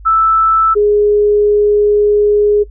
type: tone pair in turn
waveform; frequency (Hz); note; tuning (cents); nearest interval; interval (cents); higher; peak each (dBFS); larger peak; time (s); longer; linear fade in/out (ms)
sine; 1318.5 / 415.3; E6 / G#4; 0 / 0; octave + minor sixth; 2000; first; -7; neither; 0.05-0.75 / 0.75-2.64; second; 20
effects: noise-tail reverb RT60 0.1 s tail -20 dB re dry + added 50 Hz sine -31 dBFS peak until 2.7 s